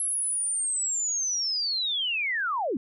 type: linear sweep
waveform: sine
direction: down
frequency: 11090 to 213.1 Hz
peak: -25 dBFS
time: 0-2.77 s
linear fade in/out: 2 ms
effects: none